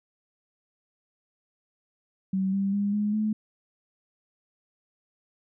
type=tone with pitch steps; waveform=sine; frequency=190.8 / 196.5 / 202.4 / 208.4 / 214.7 Hz; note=G3 / G3 / G#3 / G#3 / A3; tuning=-47 / +4 / -44 / +6 / -42 cents; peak=-23 dBFS; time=2.33-3.33 s; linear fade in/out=5 ms; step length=200 ms; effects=none